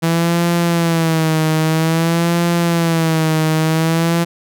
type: tone with vibrato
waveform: sawtooth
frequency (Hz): 164.3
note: E3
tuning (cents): -5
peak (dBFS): -9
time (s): 0.02-4.25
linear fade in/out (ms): 20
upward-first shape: sine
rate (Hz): 0.51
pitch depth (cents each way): 74
effects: none